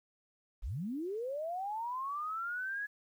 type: linear sweep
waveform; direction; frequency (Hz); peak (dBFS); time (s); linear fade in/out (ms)
sine; up; 31.15 to 1694; -35; 0.62-2.87; 20
effects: 11-bit